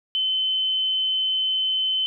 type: tone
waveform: sine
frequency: 3057 Hz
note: G7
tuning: 44 cents flat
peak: -20 dBFS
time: 0.15-2.06 s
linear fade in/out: 0 ms
effects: none